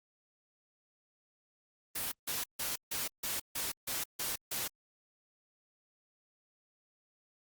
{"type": "noise bursts", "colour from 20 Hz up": "white", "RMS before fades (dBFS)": -36, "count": 9, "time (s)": [1.95, 4.68], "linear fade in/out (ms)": 10, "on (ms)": 170, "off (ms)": 150, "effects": ["Opus 32 kbps"]}